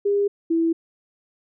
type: tone pair in turn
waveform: sine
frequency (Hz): 404.5 / 329.9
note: G#4 / E4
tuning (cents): -46 / +1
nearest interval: major third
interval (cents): 353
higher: first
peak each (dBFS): -17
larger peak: neither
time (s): 0.05-0.28 / 0.5-0.73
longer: neither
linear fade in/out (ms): 10
effects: none